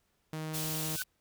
sawtooth tone, 156.7 Hz, D#3, 13 cents sharp, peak -32 dBFS, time 0.33-0.96 s, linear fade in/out 2 ms
white band-stop noise, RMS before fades -37 dBFS, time 0.53-1.04 s, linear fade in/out 20 ms, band 110 to 2500 Hz, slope 48 dB/octave
triangle tone with exponential growth, 1500 Hz, F#6, 23 cents sharp, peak -30 dBFS, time 0.92-1.02 s, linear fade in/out 0 ms, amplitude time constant 21 ms
effects pink hiss -75 dBFS RMS until 1.2 s

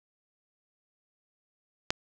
click, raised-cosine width 0.2 ms, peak -8 dBFS, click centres 1.905 s, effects none

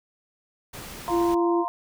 pink noise, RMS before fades -39 dBFS, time 0.73-1.35 s, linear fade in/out 10 ms
sine chord, F suspended fourth, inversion none, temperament equal with one note detuned, 698.5 / 932.3 / 1042.3 Hz, F5 / Bb5 / C6, 0 / 0 / -7 cents, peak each -30 dBFS, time 1.08-1.68 s, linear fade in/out 0 ms
sine tone, 342.4 Hz, F4, 34 cents flat, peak -20 dBFS, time 1.09-1.65 s, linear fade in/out 50 ms
effects none

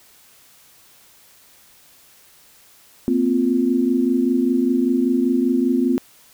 sine chord, Bb suspended second, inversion none, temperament equal with one note detuned, 233.1 / 258.2 / 349.2 Hz, Bb3 / C4 / F4, 0 / -23 / 0 cents, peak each -22 / -17 / -22 dBFS, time 3.08-5.98 s, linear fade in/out 0 ms, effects white hiss -51 dBFS RMS until 6.33 s

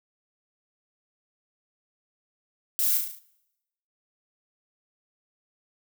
violet noise with echo, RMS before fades -25 dBFS, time 2.79-2.97 s, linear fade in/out 0 ms, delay 36 ms, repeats 6, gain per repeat -4 dB, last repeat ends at 3.186 s, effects noise-tail reverb RT60 0.9 s tail -22 dB re dry

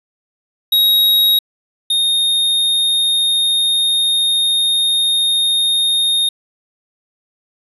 square tone pair in turn, 3795 / 3693 Hz, A#7 / A#7, +30 / -17 cents, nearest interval unison, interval 47 cents, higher first, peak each -10 / -13 dBFS, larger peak first, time 0.72-1.39 / 1.9-6.29 s, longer second, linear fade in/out 5 ms, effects resampled to 32000 Hz

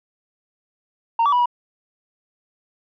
sine tone with pitch steps, 921 / 1148 / 980 / 968 Hz, A#5 / D6 / B5 / B5, -21 / -40 / -14 / -35 cents, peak -12 dBFS, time 1.19-1.458 s, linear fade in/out 5 ms, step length 67 ms, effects tanh soft clip ceiling -13 dBFS

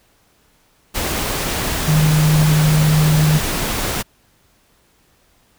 sine tone in noise, 153.7 Hz, D#3, 21 cents flat, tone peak -11 dBFS, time 1.87-3.39 s, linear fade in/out 20 ms, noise pink, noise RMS -21 dBFS, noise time 0.94-4.03 s, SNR +7 dB, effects pink hiss -57 dBFS RMS until 5.58 s

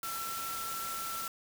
sine tone in noise, 1343 Hz, E6, 32 cents sharp, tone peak -38 dBFS, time 0.03-1.28 s, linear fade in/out 2 ms, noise white, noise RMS -40 dBFS, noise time 0.03-1.28 s, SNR -1 dB, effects none

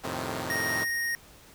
5% pulse chord, F dominant seventh, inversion none, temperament equal, 87.31 / 110 / 130.81 / 155.56 Hz, F2 / A2 / C3 / Eb3, 0 / 0 / 0 / 0 cents, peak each -26 dBFS, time 0.03-0.85 s, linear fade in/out 20 ms
square tone, 1864.7 Hz, A#6, in tune, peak -28 dBFS, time 0.5-1.15 s, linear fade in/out 0 ms
effects pink hiss -53 dBFS RMS until 1.54 s

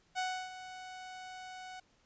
sawtooth tone with ADSR envelope, 742 Hz, F#5, 5 cents sharp, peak -28 dBFS, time 0.15-1.8 s, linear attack 35 ms, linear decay 310 ms, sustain -13 dB, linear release 6 ms, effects pink hiss -70 dBFS RMS until 2.05 s + resampled to 16000 Hz

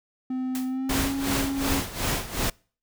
triangle tone with pitch glide, 257.3 to 274.2 Hz, C4 to C#4, -29 to -19 cents, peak -24 dBFS, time 0.3-1.8 s, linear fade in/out 5 ms, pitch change +110 cents, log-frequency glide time 0.66-1.1 s
white noise with exponential decay, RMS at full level -33 dBFS, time 0.55-0.78 s, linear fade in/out 1 ms, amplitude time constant 49 ms
pink noise with tremolo, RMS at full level -25 dBFS, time 0.89-2.5 s, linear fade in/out 5 ms, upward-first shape sine, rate 2.7 Hz, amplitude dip 80%
effects noise-tail reverb RT60 0.4 s tail -26 dB re dry

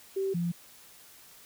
sine tone pair in turn, 386.9 / 172.34 Hz, G4 / F3, -23 / -23 cents, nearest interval octave + major second, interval 1400 cents, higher first, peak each -27 dBFS, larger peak neither, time 0.16-0.34 / 0.34-0.52 s, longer neither, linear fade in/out 10 ms, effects white hiss -54 dBFS RMS until 1.45 s

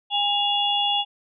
sine tone cluster, 817 / 2830 / 3398 Hz, G#5 / F7 / G#7, -29 / +22 / +39 cents, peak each -24 dBFS, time 0.1-1.05 s, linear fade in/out 50 ms, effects none

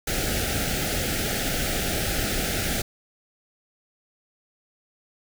pink band-stop noise, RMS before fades -26 dBFS, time 0.07-2.82 s, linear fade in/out 5 ms, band 820 to 1300 Hz, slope 96 dB/octave, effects none

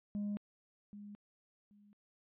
sine tone with echo, 205.5 Hz, G#3, 18 cents flat, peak -33 dBFS, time 0.15-0.37 s, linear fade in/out 0 ms, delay 780 ms, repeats 2, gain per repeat -14 dB, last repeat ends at 1.93 s, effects tanh soft clip ceiling -34 dBFS + resampled to 8000 Hz

